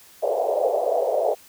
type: band-pass noise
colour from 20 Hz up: white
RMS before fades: -22 dBFS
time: 0.22-1.35 s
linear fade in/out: 20 ms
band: 460 to 690 Hz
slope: 48 dB/octave
effects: white hiss -50 dBFS RMS until 1.48 s